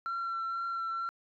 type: tone with vibrato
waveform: sine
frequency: 1357 Hz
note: E6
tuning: 50 cents sharp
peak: -30 dBFS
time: 0.06-1.09 s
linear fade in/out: 0 ms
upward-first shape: triangle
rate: 2.1 Hz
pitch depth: 17 cents each way
effects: tanh soft clip ceiling -30 dBFS